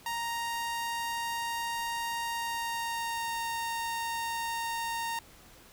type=tone with pitch glide; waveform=sawtooth; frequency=932 to 923.4 Hz; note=A#5 to A#5; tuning=-1 to -17 cents; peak=-28 dBFS; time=0.06-5.19 s; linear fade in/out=2 ms; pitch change=-16 cents; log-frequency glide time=2.27-3.41 s; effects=pink hiss -55 dBFS RMS until 5.72 s